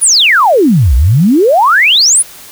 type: exponential two-way sweep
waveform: sine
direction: down then up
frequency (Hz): 10840 to 57.4 to 10840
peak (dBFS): -4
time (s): 0.01-2.23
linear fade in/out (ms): 20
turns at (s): 0.95
effects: white hiss -33 dBFS RMS until 2.51 s